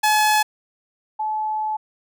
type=tone pair in turn; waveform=sawtooth / sine; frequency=853 / 861.9 Hz; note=G#5 / A5; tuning=+46 / -36 cents; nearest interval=unison; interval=18 cents; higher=second; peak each=-11 / -21 dBFS; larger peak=first; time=0.03-0.43 / 1.19-1.77 s; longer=second; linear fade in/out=10 ms; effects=none

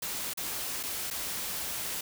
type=noise with dropouts; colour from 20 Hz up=white; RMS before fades=-35 dBFS; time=0.02-2.01 s; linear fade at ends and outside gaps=5 ms; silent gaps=0.336-0.373 / 0.83-0.834 / 1.103-1.109 s; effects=none

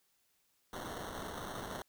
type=noise with sample-and-hold; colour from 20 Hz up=white; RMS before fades=-43 dBFS; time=0.73-1.82 s; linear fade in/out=2 ms; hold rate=2450 Hz; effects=white hiss -75 dBFS RMS until 1.88 s

